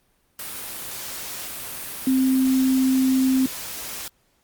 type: tone in noise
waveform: sine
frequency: 261.6 Hz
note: C4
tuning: in tune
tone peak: -16 dBFS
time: 2.07-3.46 s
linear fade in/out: 2 ms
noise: white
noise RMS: -33 dBFS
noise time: 0.39-4.08 s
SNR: +14 dB
effects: pink hiss -65 dBFS RMS until 4.43 s + Opus 32 kbps